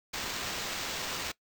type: noise with sample-and-hold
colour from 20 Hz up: white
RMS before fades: -36 dBFS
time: 0.13-1.32 s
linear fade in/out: 10 ms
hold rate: 11025 Hz
effects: noise-tail reverb RT60 0.1 s tail -20 dB re dry